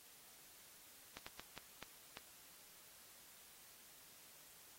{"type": "slowing click train", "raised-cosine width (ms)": 0.2, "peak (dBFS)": -30, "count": 6, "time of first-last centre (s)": [1.17, 2.171], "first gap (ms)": 95, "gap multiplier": 1.38, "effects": ["white hiss -62 dBFS RMS until 4.78 s", "AAC 48 kbps"]}